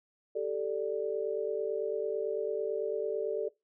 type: chord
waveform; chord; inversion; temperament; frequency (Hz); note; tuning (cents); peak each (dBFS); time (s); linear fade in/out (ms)
sine; G suspended second; none; just; 392 / 441 / 588; G4 / A4 / D5; 0 / +4 / +2; -36 / -32 / -36; 0.35-3.49; 10
effects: noise-tail reverb RT60 0.2 s tail -21 dB re dry